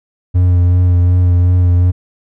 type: tone with vibrato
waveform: triangle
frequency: 89.2 Hz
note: F2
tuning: 37 cents sharp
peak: -5 dBFS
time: 0.34-1.92 s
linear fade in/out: 20 ms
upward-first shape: sine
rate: 2.7 Hz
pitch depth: 23 cents each way
effects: none